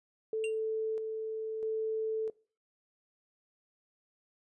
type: tone with tremolo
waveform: sine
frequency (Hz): 440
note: A4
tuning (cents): 0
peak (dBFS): -30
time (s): 0.33-2.3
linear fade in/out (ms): 2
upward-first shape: square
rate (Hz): 0.77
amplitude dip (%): 35
type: tone with exponential decay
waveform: square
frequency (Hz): 2769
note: F7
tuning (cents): -15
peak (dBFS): -34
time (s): 0.44-0.56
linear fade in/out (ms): 1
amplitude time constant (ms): 25
effects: noise-tail reverb RT60 0.4 s tail -22 dB re dry + resampled to 24000 Hz